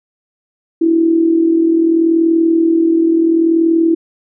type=tone with amplitude modulation; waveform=sine; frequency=329.6 Hz; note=E4; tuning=in tune; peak=-6 dBFS; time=0.81-3.95 s; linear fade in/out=10 ms; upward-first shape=sine; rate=40.7 Hz; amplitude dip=55%; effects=none